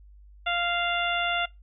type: harmonic tone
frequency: 696 Hz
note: F5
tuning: 6 cents flat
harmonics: 1 / 2 / 3 / 4 / 5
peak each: -29 / -29 / -32 / -30 / -33 dBFS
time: 0.46-1.46 s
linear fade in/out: 10 ms
effects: noise-tail reverb RT60 0.2 s tail -23 dB re dry + added 50 Hz sine -48 dBFS peak until 1.62 s